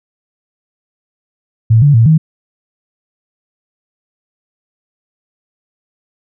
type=tone with pitch steps; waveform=sine; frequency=112.3 / 144.4 / 114.2 / 158 Hz; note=A2 / D3 / A#2 / D#3; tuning=+36 / -29 / -35 / +27 cents; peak=-4 dBFS; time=1.7-2.18 s; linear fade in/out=10 ms; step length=120 ms; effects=none